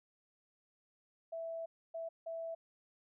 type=tone bursts at uneven times; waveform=sine; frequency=659.3 Hz; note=E5; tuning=in tune; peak=-39 dBFS; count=3; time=1.32-1.66 / 1.94-2.09 / 2.26-2.55 s; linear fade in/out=10 ms; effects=none